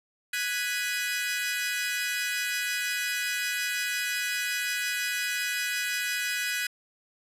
sawtooth chord, G# minor seventh, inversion third, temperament equal, 1480 / 1661.2 / 1975.5 / 2489 Hz, F#6 / G#6 / B6 / D#7, 0 / 0 / 0 / 0 cents, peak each -30 dBFS, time 0.33-6.67 s, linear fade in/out 5 ms, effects resampled to 32000 Hz

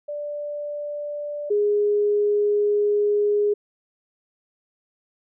sine tone pair in turn, 587.3 / 413.8 Hz, D5 / G#4, 0 / -6 cents, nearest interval tritone, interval 606 cents, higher first, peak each -27 / -17 dBFS, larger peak second, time 0.08-1.5 / 1.5-3.54 s, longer second, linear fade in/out 10 ms, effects none

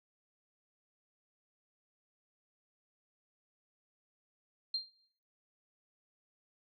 sine tone with exponential decay, 4186 Hz, C8, in tune, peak -29 dBFS, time 4.74-4.95 s, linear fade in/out 5 ms, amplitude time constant 44 ms, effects noise-tail reverb RT60 0.7 s tail -21 dB re dry

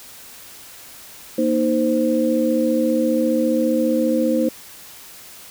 sine tone cluster, 235.6 / 310.4 / 520 Hz, A#3 / D#4 / C5, +19 / -4 / -11 cents, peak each -20 dBFS, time 1.38-4.49 s, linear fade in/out 5 ms, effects white hiss -41 dBFS RMS until 5.5 s

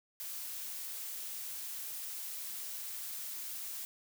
blue noise, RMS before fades -42 dBFS, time 0.2-3.85 s, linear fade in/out 0 ms, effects none

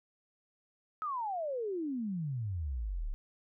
sine exponential sweep, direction down, 1300 to 32.41 Hz, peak -33 dBFS, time 1.02-3.14 s, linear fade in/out 0 ms, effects none

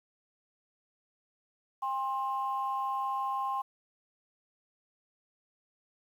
sine tone pair together, 803.4 / 1058 Hz, G5 / C6, +42 / +19 cents, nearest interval perfect fourth, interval 477 cents, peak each -33 / -31 dBFS, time 1.82-3.62 s, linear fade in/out 10 ms, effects tanh soft clip ceiling -23 dBFS + 10-bit

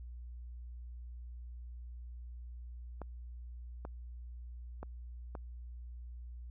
clicks, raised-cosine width 1 ms, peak -29 dBFS, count 4, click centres 3.017 / 3.851 / 4.83 / 5.352 s, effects added 60 Hz sine -44 dBFS peak until 6.5 s

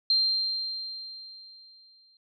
sine tone with exponential decay, 4167 Hz, C8, 8 cents flat, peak -19 dBFS, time 0.1-2.17 s, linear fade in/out 2 ms, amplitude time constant 450 ms, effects none

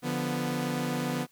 sawtooth chord, B diminished, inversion first, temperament equal, 146.83 / 174.61 / 246.9 Hz, D3 / F3 / B3, 0 / 0 / 0 cents, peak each -30 / -31 / -27 dBFS, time 0.02-1.27 s, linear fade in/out 50 ms, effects white hiss -65 dBFS RMS until 1.31 s

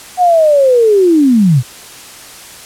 sine linear sweep, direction down, 740 to 113 Hz, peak -5 dBFS, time 0.17-1.63 s, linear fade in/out 50 ms, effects white hiss -33 dBFS RMS until 2.65 s + low-pass 11000 Hz 12 dB/octave

